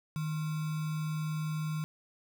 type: tone with sample-and-hold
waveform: sine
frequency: 155.56 Hz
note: D#3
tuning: in tune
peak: -31 dBFS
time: 0.16-1.84 s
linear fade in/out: 0 ms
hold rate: 1225 Hz
effects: none